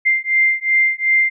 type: beating tone pair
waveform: sine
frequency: 2093 / 2095.7 Hz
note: C7 / C7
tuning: 0 / +2 cents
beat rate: 2.7 Hz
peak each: -16 dBFS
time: 0.05-1.3 s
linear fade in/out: 20 ms
effects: none